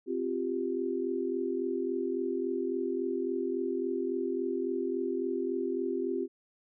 sine chord, C suspended fourth, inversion none, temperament just, 261.6 / 348.8 / 392.4 Hz, C4 / F4 / G4, 0 / -2 / +2 cents, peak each -35 / -33 / -33 dBFS, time 0.06-6.28 s, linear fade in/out 50 ms, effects none

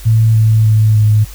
sine tone with pitch steps, 111.7 / 110.1 / 108.52 / 106.96 Hz, A2 / A2 / A2 / A2, +27 / +2 / -23 / -49 cents, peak -6 dBFS, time 0.05-1.25 s, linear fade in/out 20 ms, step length 300 ms, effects added 50 Hz sine -29 dBFS peak until 1.34 s + white hiss -37 dBFS RMS until 1.34 s

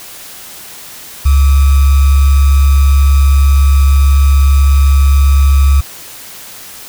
sine tone with sample-and-hold, 69.1 Hz, C#2, 5 cents flat, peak -4 dBFS, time 1.25-5.81 s, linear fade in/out 10 ms, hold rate 1225 Hz, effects white hiss -31 dBFS RMS until 6.88 s

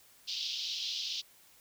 pink band-pass noise, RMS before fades -37 dBFS, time 0.27-1.22 s, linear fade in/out 20 ms, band 3000 to 5400 Hz, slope 48 dB/octave, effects white hiss -61 dBFS RMS until 1.6 s

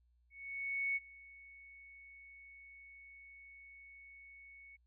sine tone with ADSR envelope, 2217 Hz, C#7, in tune, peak -32 dBFS, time 0.3-4.77 s, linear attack 660 ms, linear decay 31 ms, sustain -22 dB, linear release 18 ms, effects added 60 Hz sine -69 dBFS peak until 4.86 s

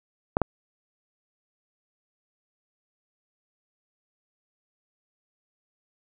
clicks, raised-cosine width 1 ms, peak -7 dBFS, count 2, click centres 0.369 / 0.417 s, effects none

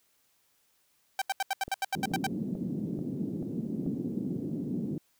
sawtooth tone bursts, 778 Hz, G5, 13 cents flat, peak -23 dBFS, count 11, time 1.19-2.267 s, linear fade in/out 2 ms, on 27 ms, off 78 ms
click train, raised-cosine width 2 ms, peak -27 dBFS, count 6, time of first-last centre 1.68-3.863 s, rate 2.29 Hz
pink band-pass noise, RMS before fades -34 dBFS, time 1.95-4.98 s, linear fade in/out 0 ms, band 170 to 300 Hz, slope 24 dB/octave
effects white hiss -70 dBFS RMS until 5.19 s

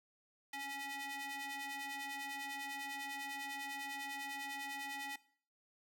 sawtooth ring-modulated tone, 554 Hz, C#5, 1 cent flat, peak -35 dBFS, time 0.53-5.16 s, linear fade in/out 5 ms, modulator 1390 Hz, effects noise-tail reverb RT60 0.5 s tail -19 dB re dry + high-pass 300 Hz 12 dB/octave

